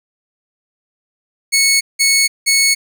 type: tone bursts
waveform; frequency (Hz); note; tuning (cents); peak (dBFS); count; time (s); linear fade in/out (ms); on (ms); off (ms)
15% pulse; 2204; C#7; -11; -4; 3; 1.52-2.75; 20; 290; 180
effects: none